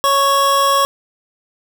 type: tone pair together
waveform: square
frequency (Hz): 554.4 / 1108.7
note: C#5 / C#6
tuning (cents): 0 / 0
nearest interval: octave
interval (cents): 1200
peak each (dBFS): -19 / -13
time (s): 0.04-0.85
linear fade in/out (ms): 0
effects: none